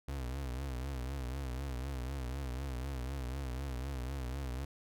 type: tone with vibrato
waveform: 35% pulse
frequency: 65.41 Hz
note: C2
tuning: in tune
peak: -35 dBFS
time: 0.08-4.65 s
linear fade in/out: 5 ms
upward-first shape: triangle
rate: 4 Hz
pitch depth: 140 cents each way
effects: none